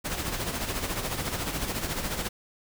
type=noise with tremolo; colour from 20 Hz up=pink; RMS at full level=-29 dBFS; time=0.04-2.29 s; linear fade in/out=20 ms; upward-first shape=sine; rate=14 Hz; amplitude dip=55%; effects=none